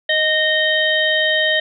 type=harmonic tone with a mistuned harmonic; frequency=622.3 Hz; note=D#5; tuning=in tune; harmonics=1 / 3 / 5 / 6; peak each=-20 / -17 / -20 / -23 dBFS; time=0.09-1.6 s; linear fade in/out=5 ms; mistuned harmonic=3; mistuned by=-16 cents; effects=none